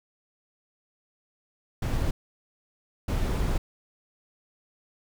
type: noise bursts at uneven times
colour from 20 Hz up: brown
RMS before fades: -26 dBFS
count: 2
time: 1.82-2.11 / 3.08-3.58 s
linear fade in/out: 5 ms
effects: none